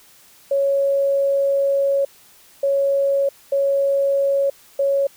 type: tone bursts at uneven times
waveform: sine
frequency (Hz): 554.4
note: C#5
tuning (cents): 0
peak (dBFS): -15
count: 4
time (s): 0.51-2.05 / 2.63-3.29 / 3.52-4.5 / 4.79-5.07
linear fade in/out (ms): 5
effects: white hiss -50 dBFS RMS until 5.16 s